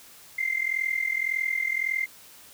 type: tone with amplitude modulation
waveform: sine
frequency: 2093 Hz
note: C7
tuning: in tune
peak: -20 dBFS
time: 0.38-2.06 s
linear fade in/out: 10 ms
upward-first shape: sine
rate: 41.8 Hz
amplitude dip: 85%
effects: tanh soft clip ceiling -16 dBFS + white hiss -50 dBFS RMS until 2.53 s